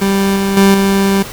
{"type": "tone with level steps", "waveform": "30% pulse", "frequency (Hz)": 196.2, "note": "G3", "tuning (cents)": 2, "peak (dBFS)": [-8, -10, -3, -7], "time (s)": [0.01, 1.23], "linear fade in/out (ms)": 10, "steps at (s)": [0.36, 0.57, 0.74], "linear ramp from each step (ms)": 2, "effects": ["pink hiss -28 dBFS RMS until 1.32 s"]}